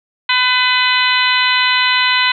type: harmonic tone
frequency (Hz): 503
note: B4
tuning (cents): +32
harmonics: 2 / 3 / 4 / 5 / 6 / 7 / 8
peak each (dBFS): -18 / -19 / -17 / -19 / -19 / -23 / -19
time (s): 0.29-2.32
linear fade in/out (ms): 5
effects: none